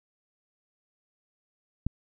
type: click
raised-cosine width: 5 ms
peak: -15 dBFS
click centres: 1.866 s
effects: none